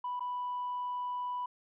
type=tone with dropouts; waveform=sine; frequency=987.8 Hz; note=B5; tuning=in tune; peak=-32 dBFS; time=0.04-1.46 s; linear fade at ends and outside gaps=5 ms; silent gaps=0.196-0.205 s; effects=tanh soft clip ceiling -30 dBFS